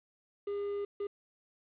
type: tone bursts at uneven times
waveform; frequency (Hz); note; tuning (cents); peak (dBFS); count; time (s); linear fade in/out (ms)
triangle; 405.4; G#4; -42; -31; 2; 0.47-0.85 / 1-1.07; 5
effects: resampled to 8000 Hz + 10-bit